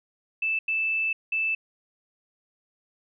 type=tone bursts at uneven times; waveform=sine; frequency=2637 Hz; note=E7; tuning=in tune; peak=-23 dBFS; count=3; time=0.42-0.59 / 0.68-1.13 / 1.32-1.55 s; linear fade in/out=5 ms; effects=none